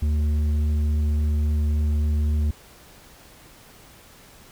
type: tone with tanh clipping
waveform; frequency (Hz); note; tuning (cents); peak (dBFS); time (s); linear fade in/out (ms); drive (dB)
sine; 75.3; D2; +44; -20; 0.02-2.51; 5; 7
effects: pink hiss -49 dBFS RMS until 4.51 s